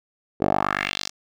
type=tone with band-pass filter sweep; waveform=10% pulse; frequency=49 Hz; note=G1; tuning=in tune; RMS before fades=-24 dBFS; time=0.4-1.1 s; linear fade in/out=20 ms; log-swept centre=430 to 5900 Hz; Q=2.7; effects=none